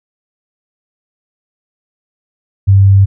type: tone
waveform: sine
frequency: 98 Hz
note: G2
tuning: in tune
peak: -3 dBFS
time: 2.67-3.06 s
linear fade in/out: 20 ms
effects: none